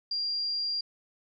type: tone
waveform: sine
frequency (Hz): 4775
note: D8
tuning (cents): +28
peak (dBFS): -28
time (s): 0.11-0.81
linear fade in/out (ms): 5
effects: none